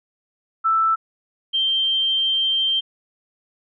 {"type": "tone pair in turn", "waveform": "sine", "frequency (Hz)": [1323, 3147], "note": ["E6", "G7"], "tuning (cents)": [6, 6], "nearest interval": "octave + minor third", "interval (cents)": 1500, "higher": "second", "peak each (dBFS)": [-15, -17], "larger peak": "first", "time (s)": [[0.64, 0.96], [1.53, 2.81]], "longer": "second", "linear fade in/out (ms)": 20, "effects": []}